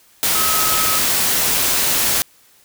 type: tone in noise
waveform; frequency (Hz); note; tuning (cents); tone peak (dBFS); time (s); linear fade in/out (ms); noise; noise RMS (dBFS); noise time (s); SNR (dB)
sine; 1278; D#6; +46; -22; 0.35-0.98; 0; white; -17; 0.23-2.22; -8
effects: white hiss -52 dBFS RMS until 2.64 s